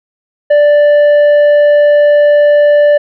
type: tone with tanh clipping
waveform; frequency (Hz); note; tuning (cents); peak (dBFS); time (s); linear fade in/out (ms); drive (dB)
sine; 587.3; D5; 0; -5; 0.5-2.98; 10; 6
effects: none

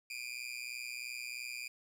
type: tone with amplitude modulation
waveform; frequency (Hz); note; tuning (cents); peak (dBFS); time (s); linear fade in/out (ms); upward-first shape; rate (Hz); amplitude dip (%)
sawtooth; 2415; D7; +48; -33; 0.1-1.68; 5; sine; 123; 95
effects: low-pass 12000 Hz 12 dB/octave + 11-bit

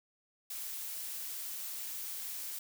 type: noise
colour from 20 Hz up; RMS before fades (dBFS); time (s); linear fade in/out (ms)
blue; -41; 0.5-2.59; 5
effects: none

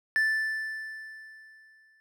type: tone with exponential decay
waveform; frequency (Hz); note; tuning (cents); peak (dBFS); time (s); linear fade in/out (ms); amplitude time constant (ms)
triangle; 1760; A6; 0; -19; 0.16-2; 0; 400
effects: none

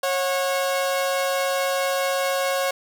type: tone pair together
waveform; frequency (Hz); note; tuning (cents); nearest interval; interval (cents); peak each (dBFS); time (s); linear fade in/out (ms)
sawtooth; 547 / 730.9; C#5 / F#5; -23 / -21; perfect fourth; 502; -18 / -24; 0.03-2.71; 5
effects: none

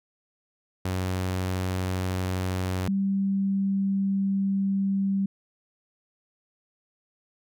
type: tone pair in turn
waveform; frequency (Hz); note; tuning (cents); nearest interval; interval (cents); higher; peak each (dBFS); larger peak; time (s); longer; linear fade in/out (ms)
sawtooth / sine; 92.6 / 195.59; F#2 / G3; +2 / -4; octave + minor second; 1294; second; -22 / -22; neither; 0.85-2.88 / 2.88-5.26; second; 5
effects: none

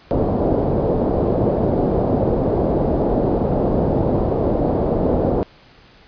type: low-pass noise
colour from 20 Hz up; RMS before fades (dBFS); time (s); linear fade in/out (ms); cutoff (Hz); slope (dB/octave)
white; -18; 0.11-5.43; 0; 600; 24
effects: pink hiss -48 dBFS RMS until 6.07 s + resampled to 11025 Hz

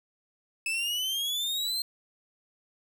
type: exponential sweep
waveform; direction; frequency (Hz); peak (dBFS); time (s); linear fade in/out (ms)
40% pulse; up; 2600 to 4195; -27; 0.66-1.82; 2
effects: none

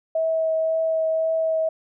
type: tone with vibrato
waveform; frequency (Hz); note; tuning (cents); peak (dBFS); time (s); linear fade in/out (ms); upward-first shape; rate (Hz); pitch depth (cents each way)
sine; 644; E5; -41; -19; 0.15-1.69; 5; triangle; 1.9; 11
effects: none

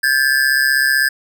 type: ring-modulated tone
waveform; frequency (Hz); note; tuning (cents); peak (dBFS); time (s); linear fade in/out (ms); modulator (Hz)
square; 1661.2; G#6; 0; -10; 0.03-1.09; 10; 67.9
effects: none

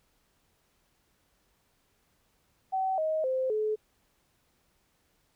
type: tone with pitch steps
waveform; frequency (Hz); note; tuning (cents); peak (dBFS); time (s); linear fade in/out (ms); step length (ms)
sine; 761 / 628.9 / 519.8 / 429.6; F#5 / D#5 / C5 / A4; +48 / +18 / -11 / -41; -26; 2.72-3.76; 20; 260
effects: pink hiss -71 dBFS RMS until 5.35 s

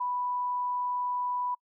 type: tone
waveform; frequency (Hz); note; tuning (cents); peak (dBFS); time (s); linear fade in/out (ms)
sine; 987.8; B5; 0; -28; 0-1.55; 10
effects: noise-tail reverb RT60 0.1 s tail -26 dB re dry

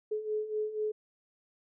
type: beating tone pair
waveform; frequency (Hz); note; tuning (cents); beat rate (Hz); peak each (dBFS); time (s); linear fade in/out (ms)
sine; 424.9 / 429; G#4 / A4; +40 / -44; 4.1; -37 / -32; 0.11-0.92; 10
effects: none

